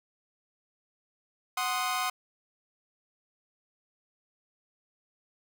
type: chord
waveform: sawtooth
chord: C diminished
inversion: second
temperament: equal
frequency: 740 / 1046.5 / 1244.5 Hz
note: Gb5 / C6 / Eb6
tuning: 0 / 0 / 0 cents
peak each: -29 dBFS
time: 1.57-2.1 s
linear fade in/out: 5 ms
effects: none